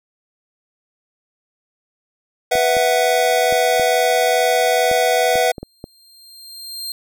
square chord, B suspended fourth, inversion none, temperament just, 493.9 / 658.5 / 740.8 Hz, B4 / E5 / F#5, 0 / -2 / +2 cents, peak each -19 dBFS, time 2.51-5.52 s, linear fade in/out 10 ms
clicks, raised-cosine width 2 ms, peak -16 dBFS, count 9, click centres 2.554 / 2.768 / 3.525 / 3.797 / 4.914 / 5.356 / 5.582 / 5.63 / 5.841 s
sawtooth tone with exponential growth, 4186 Hz, C8, in tune, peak -21 dBFS, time 5.44-6.92 s, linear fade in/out 1 ms, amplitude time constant 320 ms
effects none

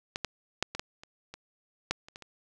clicks, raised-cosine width 0.2 ms, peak -15 / -14 / -9 / -19 / -16 / -29 / -25 / -10 / -30 / -26 / -29 dBFS, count 11, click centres 0.159 / 0.247 / 0.626 / 0.75 / 0.795 / 1.035 / 1.34 / 1.91 / 2.085 / 2.159 / 2.223 s, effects none

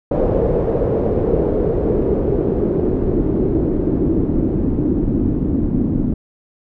pink noise with low-pass filter sweep, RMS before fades -17 dBFS, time 0.11-6.14 s, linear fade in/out 5 ms, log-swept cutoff 530 to 260 Hz, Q 3.4, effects none

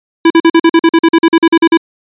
square tone bursts, 330.6 Hz, E4, 5 cents sharp, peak -4 dBFS, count 16, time 0.25-1.773 s, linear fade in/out 5 ms, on 53 ms, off 45 ms, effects resampled to 8000 Hz

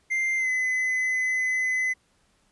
triangle tone with pitch glide, 2093 to 2024 Hz, C7 to B6, 0 to +42 cents, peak -21 dBFS, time 0.1-1.94 s, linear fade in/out 20 ms, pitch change -58 cents, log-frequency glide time 0.37-0.5 s, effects pink hiss -66 dBFS RMS until 2.51 s + resampled to 24000 Hz

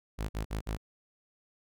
sawtooth tone bursts, 53.5 Hz, A1, 48 cents flat, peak -28 dBFS, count 4, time 0.18-0.773 s, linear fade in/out 20 ms, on 110 ms, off 51 ms, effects none

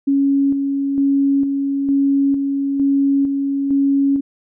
sine tone with tremolo, 277.2 Hz, C#4, in tune, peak -12 dBFS, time 0.07-4.21 s, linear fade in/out 10 ms, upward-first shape square, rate 1.1 Hz, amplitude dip 40%, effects none

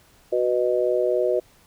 sine chord, B major, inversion second, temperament just, 370.4 / 493.9 / 617.4 Hz, F#4 / B4 / D#5, +2 / 0 / -14 cents, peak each -23 dBFS, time 0.32-1.4 s, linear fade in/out 10 ms, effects pink hiss -56 dBFS RMS until 1.66 s

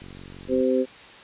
click train, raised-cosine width 3 ms, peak -30 dBFS, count 28, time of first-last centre 0.02-0.604 s, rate 46.2 Hz
harmonic tone, 129.1 Hz, C3, 23 cents flat, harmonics 2 / 3 / 4, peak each -23 / -23 / -23 dBFS, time 0.48-0.86 s, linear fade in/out 50 ms
effects white hiss -45 dBFS RMS until 1.23 s + resampled to 8000 Hz

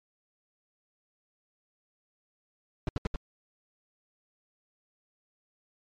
brown noise bursts, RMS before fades -29 dBFS, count 4, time 2.87-3.16 s, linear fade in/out 2 ms, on 20 ms, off 70 ms, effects low-pass 5000 Hz 12 dB/octave + MP3 96 kbps

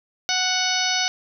harmonic tone, 740 Hz, F#5, in tune, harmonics 1 / 2 / 3 / 4 / 5 / 6 / 7 / 8, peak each -28 / -28 / -28 / -28 / -28 / -28 / -28 / -28 dBFS, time 0.29-1.08 s, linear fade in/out 0 ms, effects none

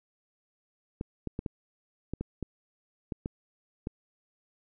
clicks, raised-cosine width 3 ms, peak -20 dBFS, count 10, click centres 1.011 / 1.273 / 1.391 / 1.462 / 2.136 / 2.21 / 2.427 / 3.122 / 3.259 / 3.871 s, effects none

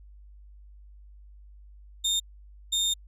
30% pulse tone bursts at uneven times, 3648 Hz, A#7, 38 cents flat, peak -21 dBFS, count 2, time 2.04-2.2 / 2.72-2.94 s, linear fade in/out 10 ms, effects added 50 Hz sine -47 dBFS peak until 3.07 s + resampled to 32000 Hz

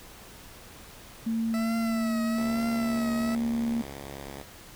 sine tone with pitch glide, 226.1 to 231.8 Hz, A3 to A#3, +47 to -10 cents, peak -25 dBFS, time 1.26-3.82 s, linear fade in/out 10 ms, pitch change +43 cents, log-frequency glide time 1.56-2.93 s
20% pulse tone with vibrato, 659.3 Hz, E5, in tune, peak -29 dBFS, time 1.54-3.35 s, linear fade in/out 0 ms, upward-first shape triangle, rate 1.1 Hz, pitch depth 73 cents each way
5% pulse tone, 69.5 Hz, C#2, 5 cents sharp, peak -28 dBFS, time 2.37-4.43 s, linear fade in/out 10 ms
effects pink hiss -48 dBFS RMS until 4.75 s

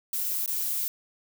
violet noise with dropouts, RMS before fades -29 dBFS, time 0.13-0.88 s, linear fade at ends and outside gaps 2 ms, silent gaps 0.461-0.477 s, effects none

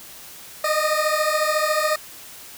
20% pulse beating tone pair, 608 / 622 Hz, D#5 / D#5, -40 / -1 cents, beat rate 14 Hz, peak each -17 dBFS, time 0.64-1.96 s, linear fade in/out 5 ms, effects white hiss -41 dBFS RMS until 2.57 s

